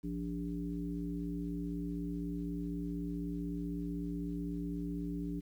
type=harmonic tone with a mistuned harmonic; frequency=58 Hz; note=A#1; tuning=8 cents flat; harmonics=1 / 3 / 5 / 7; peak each=-43 / -39 / -39 / -50 dBFS; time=0.03-5.41 s; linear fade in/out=20 ms; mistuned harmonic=7; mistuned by=-18 cents; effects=11-bit